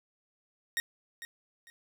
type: tone with echo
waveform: sawtooth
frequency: 1864.7 Hz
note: A#6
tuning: in tune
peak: -25 dBFS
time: 0.77-0.8 s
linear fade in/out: 0 ms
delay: 450 ms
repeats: 2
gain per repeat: -12 dB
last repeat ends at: 1.7 s
effects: 11-bit